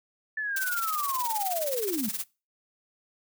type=linear sweep; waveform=sine; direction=down; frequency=1760 to 196 Hz; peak=-28 dBFS; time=0.37-2.09 s; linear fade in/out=5 ms
type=noise with tremolo; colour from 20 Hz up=blue; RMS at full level=-30 dBFS; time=0.56-2.24 s; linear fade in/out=5 ms; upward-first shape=sine; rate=19 Hz; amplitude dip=80%
effects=noise-tail reverb RT60 0.3 s tail -23 dB re dry